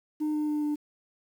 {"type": "tone with pitch steps", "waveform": "sine", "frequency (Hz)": [304.3, 301.8, 299.4, 297], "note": ["D#4", "D4", "D4", "D4"], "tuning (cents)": [-38, 47, 33, 20], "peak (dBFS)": -23, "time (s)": [0.2, 0.76], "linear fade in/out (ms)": 20, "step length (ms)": 140, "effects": ["tanh soft clip ceiling -25 dBFS", "9-bit"]}